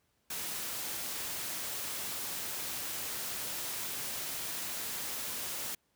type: noise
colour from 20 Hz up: white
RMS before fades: -38 dBFS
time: 0.3-5.75 s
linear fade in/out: 5 ms
effects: pink hiss -75 dBFS RMS until 5.95 s + high-pass 60 Hz 12 dB/octave